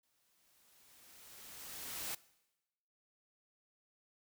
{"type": "noise with exponential growth", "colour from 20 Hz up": "white", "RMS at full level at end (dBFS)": -40, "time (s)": [0.03, 2.15], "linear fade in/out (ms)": 5, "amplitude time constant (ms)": 460, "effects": ["noise-tail reverb RT60 1.0 s tail -21 dB re dry"]}